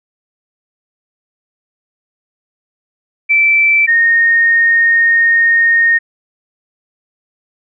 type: tone pair in turn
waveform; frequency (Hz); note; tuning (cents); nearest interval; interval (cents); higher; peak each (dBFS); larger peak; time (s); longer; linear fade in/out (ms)
sine; 2328 / 1847.7; D7 / A#6; -16 / -16; major third; 400; first; -7; neither; 3.29-3.87 / 3.87-5.99; second; 20
effects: none